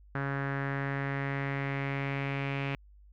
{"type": "tone with low-pass filter sweep", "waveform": "sawtooth", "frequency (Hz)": 138.4, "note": "C#3", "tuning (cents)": -2, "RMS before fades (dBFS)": -33, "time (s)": [0.15, 2.75], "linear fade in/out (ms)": 0, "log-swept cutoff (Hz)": [1600, 2500], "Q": 4.1, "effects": ["added 50 Hz sine -53 dBFS peak until 3.12 s"]}